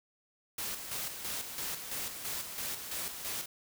white noise with tremolo, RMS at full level -37 dBFS, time 0.58-3.46 s, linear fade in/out 5 ms, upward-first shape square, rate 3 Hz, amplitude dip 50%, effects none

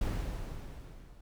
brown noise with level ramp, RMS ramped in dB -31 to -54 dBFS, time 0.01-1.21 s, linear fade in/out 5 ms, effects none

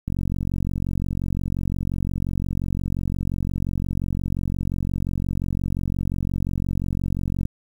click train, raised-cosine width 5 ms, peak -13 dBFS, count 338, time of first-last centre 0.08-7.454 s, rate 45.7 Hz, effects 8-bit

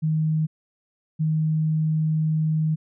sine tone pair in turn, 156.7 / 156.7 Hz, D#3 / D#3, +13 / +13 cents, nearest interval unison, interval 0 cents, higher neither, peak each -19 dBFS, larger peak neither, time 0.02-0.47 / 1.19-2.76 s, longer second, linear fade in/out 20 ms, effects none

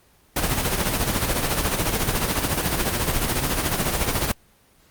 pink noise with tremolo, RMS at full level -20 dBFS, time 0.36-4.32 s, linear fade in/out 5 ms, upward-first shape sine, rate 14 Hz, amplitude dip 55%, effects pink hiss -57 dBFS RMS until 4.9 s + Opus 24 kbps

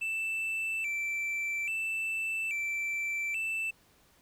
triangle tone with vibrato, 2489 Hz, D#7, in tune, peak -29 dBFS, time 0.01-3.71 s, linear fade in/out 10 ms, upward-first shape square, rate 0.6 Hz, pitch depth 110 cents each way, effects pink hiss -64 dBFS RMS until 4.21 s

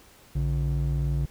triangle ring-modulated tone, 101.3 Hz, G#2, 43 cents flat, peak -18 dBFS, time 0.35-1.26 s, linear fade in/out 10 ms, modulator 41.5 Hz, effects pink hiss -54 dBFS RMS until 1.3 s

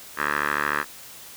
10% pulse tone with band-pass filter, 73.42 Hz, D2, in tune, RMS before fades -25 dBFS, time 0.16-0.85 s, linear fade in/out 50 ms, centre 1500 Hz, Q 6.4, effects white hiss -43 dBFS RMS until 1.36 s

